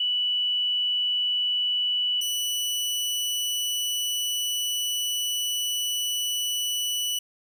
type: tone pair in turn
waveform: sine / sawtooth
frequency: 2960 / 2960 Hz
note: F#7 / F#7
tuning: 0 / 0 cents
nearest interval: unison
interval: 0 cents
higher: neither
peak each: -22 dBFS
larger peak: neither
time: 0-2.21 / 2.21-7.19 s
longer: second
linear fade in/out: 5 ms
effects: 10-bit